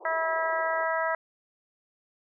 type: band-pass noise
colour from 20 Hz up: pink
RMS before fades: -46 dBFS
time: 0-0.86 s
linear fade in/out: 20 ms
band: 340 to 1100 Hz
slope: 96 dB/octave
type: harmonic tone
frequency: 324.6 Hz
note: E4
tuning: 27 cents flat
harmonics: 2 / 3 / 4 / 5 / 6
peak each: -29 / -31 / -32 / -33 / -34 dBFS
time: 0.05-1.15 s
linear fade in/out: 2 ms
effects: none